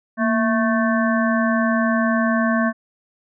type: harmonic tone with a mistuned harmonic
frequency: 220 Hz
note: A3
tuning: in tune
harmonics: 1 / 3 / 5 / 7 / 8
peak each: -18 / -23 / -25 / -26 / -27 dBFS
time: 0.17-2.73 s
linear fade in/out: 50 ms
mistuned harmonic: 1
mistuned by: +84 cents
effects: none